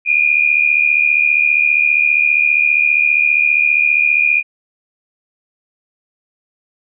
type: tone pair together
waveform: sine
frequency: 2400 / 2475 Hz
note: D7 / D#7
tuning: +37 / -10 cents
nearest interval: minor second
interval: 53 cents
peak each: -13 dBFS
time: 0.05-4.43 s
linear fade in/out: 50 ms
effects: none